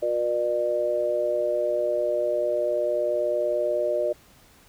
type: harmonic tone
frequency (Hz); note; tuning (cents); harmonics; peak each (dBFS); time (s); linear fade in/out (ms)
120.3; B2; -45; 3 / 4 / 5; -30 / -29 / -23; 0.02-4.13; 10
effects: pink hiss -55 dBFS RMS until 4.68 s